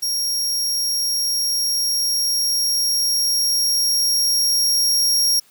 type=tone with level ramp; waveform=sawtooth; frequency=5588 Hz; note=F8; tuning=in tune; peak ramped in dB=-17 to -12 dBFS; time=0.02-5.4 s; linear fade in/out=10 ms; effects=white hiss -54 dBFS RMS until 5.5 s + high-pass 100 Hz 12 dB/octave